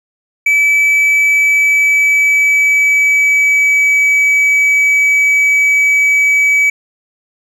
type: tone with pitch glide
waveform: triangle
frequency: 2301 to 2284 Hz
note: D7 to D7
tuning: -36 to -49 cents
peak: -6 dBFS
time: 0.46-6.7 s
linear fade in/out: 5 ms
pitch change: -13 cents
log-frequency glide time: 0.82-4 s
effects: none